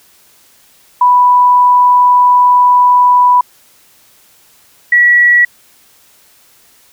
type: tone pair in turn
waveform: sine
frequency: 987.8 / 1933.8 Hz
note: B5 / B6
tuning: 0 / -37 cents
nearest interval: octave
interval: 1163 cents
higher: second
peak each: -4 dBFS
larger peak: neither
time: 1.01-3.41 / 4.92-5.45 s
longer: first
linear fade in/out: 5 ms
effects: white hiss -47 dBFS RMS until 6.92 s